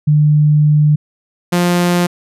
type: tone pair in turn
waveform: sine / sawtooth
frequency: 150 / 175.85 Hz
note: D3 / F3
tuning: +37 / +12 cents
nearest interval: minor third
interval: 275 cents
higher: second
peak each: -7 dBFS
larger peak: neither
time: 0.07-0.96 / 1.52-2.07 s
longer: first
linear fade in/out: 10 ms
effects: resampled to 32000 Hz